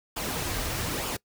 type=noise with flanger; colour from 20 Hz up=pink; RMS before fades=-31 dBFS; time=0.16-1.17 s; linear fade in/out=10 ms; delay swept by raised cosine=0.49 to 5.59 ms; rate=1.1 Hz; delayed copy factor=-0.5; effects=noise-tail reverb RT60 0.1 s tail -22 dB re dry